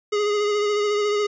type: tone with vibrato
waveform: square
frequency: 415.3 Hz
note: G#4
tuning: in tune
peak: -20 dBFS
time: 0.12-1.27 s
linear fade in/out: 10 ms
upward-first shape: sine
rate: 14 Hz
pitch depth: 26 cents each way
effects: resampled to 16000 Hz